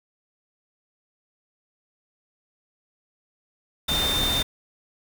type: tone in noise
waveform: sine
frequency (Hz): 3608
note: A7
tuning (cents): +43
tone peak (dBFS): -23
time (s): 3.88-4.43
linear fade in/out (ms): 10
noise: pink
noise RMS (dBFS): -27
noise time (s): 3.88-4.43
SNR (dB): +1
effects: none